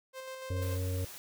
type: tone with tremolo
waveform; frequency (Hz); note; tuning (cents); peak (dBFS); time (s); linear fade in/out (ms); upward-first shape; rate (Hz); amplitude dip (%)
sawtooth; 523.3; C5; 0; -36; 0.13-0.78; 50; square; 6.9; 30
type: harmonic tone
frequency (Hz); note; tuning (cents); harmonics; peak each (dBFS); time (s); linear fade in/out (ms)
92; F#2; -9; 1 / 3 / 5 / 6; -31 / -44 / -43 / -45; 0.5-1.05; 5
type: noise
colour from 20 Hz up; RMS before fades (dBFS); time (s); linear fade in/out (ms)
white; -47; 0.62-1.18; 0
effects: none